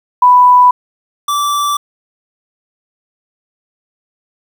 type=tone pair in turn; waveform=sine / square; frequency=991 / 1164 Hz; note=B5 / D6; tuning=+6 / -16 cents; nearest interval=minor third; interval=278 cents; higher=second; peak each=-3 / -13 dBFS; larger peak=first; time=0.22-0.71 / 1.28-1.77 s; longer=neither; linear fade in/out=5 ms; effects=7-bit